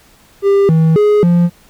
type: tone with pitch steps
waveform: triangle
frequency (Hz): 397.7 / 160.9 / 417.7 / 173.6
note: G4 / E3 / G#4 / F3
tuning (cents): +25 / -42 / +10 / -10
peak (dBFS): -5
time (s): 0.42-1.5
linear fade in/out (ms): 50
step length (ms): 270
effects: pink hiss -47 dBFS RMS until 1.69 s